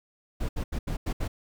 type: noise bursts at uneven times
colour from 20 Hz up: brown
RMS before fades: -29 dBFS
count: 6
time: 0.4-0.49 / 0.56-0.64 / 0.72-0.79 / 0.87-0.97 / 1.06-1.13 / 1.2-1.28 s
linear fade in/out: 10 ms
effects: none